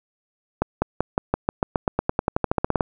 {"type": "accelerating click train", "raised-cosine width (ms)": 1, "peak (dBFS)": -5, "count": 21, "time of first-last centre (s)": [0.62, 2.808], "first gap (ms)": 200, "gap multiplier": 0.93, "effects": []}